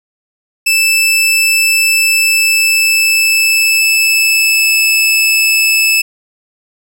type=tone with pitch glide; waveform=sawtooth; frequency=2637 to 2620 Hz; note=E7 to E7; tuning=0 to -11 cents; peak=-5 dBFS; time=0.66-6.02 s; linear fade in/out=10 ms; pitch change=-11 cents; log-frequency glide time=1.89-4.73 s; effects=none